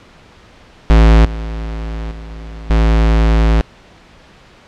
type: tone with level steps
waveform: square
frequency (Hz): 55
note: A1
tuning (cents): 0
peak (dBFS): -5 / -21 / -28 / -9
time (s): 0.9-3.61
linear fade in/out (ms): 0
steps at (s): 1.25 / 2.11 / 2.7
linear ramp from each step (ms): 2
effects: pink hiss -43 dBFS RMS until 4.67 s + low-pass 4000 Hz 12 dB/octave